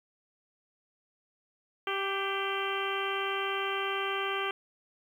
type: harmonic tone with a mistuned harmonic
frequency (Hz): 391.3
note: G4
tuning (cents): -3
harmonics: 1 / 2 / 3 / 4 / 5 / 6 / 7 / 8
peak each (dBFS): -35 / -39 / -35 / -38 / -41 / -40 / -40 / -39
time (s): 1.87-4.51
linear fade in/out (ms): 2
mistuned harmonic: 5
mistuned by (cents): +50
effects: 10-bit